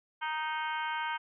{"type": "harmonic tone", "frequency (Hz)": 311.1, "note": "D#4", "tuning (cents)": 0, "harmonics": [3, 4, 5, 6, 7, 8, 9, 10], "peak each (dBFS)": [-34, -42, -37, -50, -42, -49, -50, -45], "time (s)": [0.21, 1.18], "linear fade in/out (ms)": 20, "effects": []}